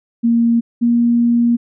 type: tone pair in turn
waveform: sine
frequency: 233.1 / 236.6 Hz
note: A#3 / A#3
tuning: 0 / +26 cents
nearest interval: unison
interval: 26 cents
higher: second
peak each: -10 dBFS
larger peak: neither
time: 0.23-0.61 / 0.81-1.57 s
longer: second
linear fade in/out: 20 ms
effects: none